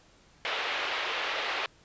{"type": "band-pass noise", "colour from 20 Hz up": "white", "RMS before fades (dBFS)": -32, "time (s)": [0.45, 1.66], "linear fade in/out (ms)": 0, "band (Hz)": [410, 3300], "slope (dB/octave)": 24, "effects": ["pink hiss -60 dBFS RMS until 1.84 s", "resampled to 16000 Hz"]}